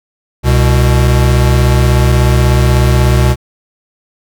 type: tone pair together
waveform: square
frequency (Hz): 66.5 / 122.95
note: C2 / B2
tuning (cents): +29 / -7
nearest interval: major seventh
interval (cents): 1064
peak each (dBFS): -10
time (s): 0.43-3.36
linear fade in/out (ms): 50
effects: none